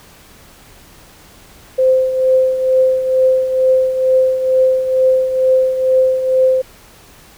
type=tone with tremolo; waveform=sine; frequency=519 Hz; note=C5; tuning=14 cents flat; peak=-7 dBFS; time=1.78-6.62 s; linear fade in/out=10 ms; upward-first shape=triangle; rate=2.2 Hz; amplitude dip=65%; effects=pink hiss -43 dBFS RMS until 7.37 s